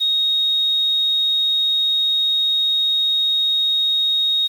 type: tone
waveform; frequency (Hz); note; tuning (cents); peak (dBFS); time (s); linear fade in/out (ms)
sine; 3745; A#7; +7; -15; 0-4.48; 20
effects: 7-bit